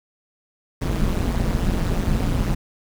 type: noise with amplitude modulation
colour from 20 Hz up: brown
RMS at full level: -17 dBFS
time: 0.81-2.55 s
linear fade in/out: 10 ms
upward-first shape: sine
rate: 177 Hz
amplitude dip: 90%
effects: none